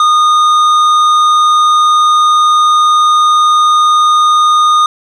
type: tone with tanh clipping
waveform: triangle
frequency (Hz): 1227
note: D#6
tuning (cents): -25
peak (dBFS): -7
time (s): 0-4.86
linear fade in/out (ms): 2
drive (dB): 14
effects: none